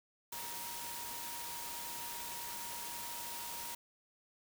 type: tone in noise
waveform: sine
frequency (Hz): 944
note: A#5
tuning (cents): +22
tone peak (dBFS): -48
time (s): 0.32-3.75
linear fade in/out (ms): 5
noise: white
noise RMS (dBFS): -44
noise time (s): 0.32-3.75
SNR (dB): -7
effects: none